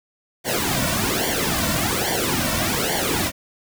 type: noise with flanger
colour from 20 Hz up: pink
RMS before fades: -22 dBFS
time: 0.44-3.32 s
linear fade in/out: 50 ms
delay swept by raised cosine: 0.77 to 2.47 ms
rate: 1.2 Hz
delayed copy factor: -0.9
effects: none